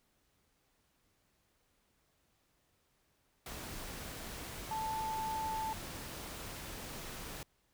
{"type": "tone in noise", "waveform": "sine", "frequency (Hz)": 880, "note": "A5", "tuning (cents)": 0, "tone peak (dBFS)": -35, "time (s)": [4.71, 5.73], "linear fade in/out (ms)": 2, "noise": "pink", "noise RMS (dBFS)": -45, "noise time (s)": [3.46, 7.43], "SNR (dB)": 7, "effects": ["pink hiss -75 dBFS RMS until 7.73 s"]}